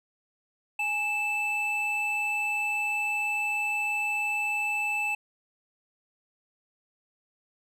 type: tone pair together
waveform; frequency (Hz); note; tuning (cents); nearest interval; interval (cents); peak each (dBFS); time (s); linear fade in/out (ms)
triangle; 830.6 / 2637; G#5 / E7; 0 / 0; octave + minor sixth; 2000; -32 / -25; 0.79-5.15; 5
effects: none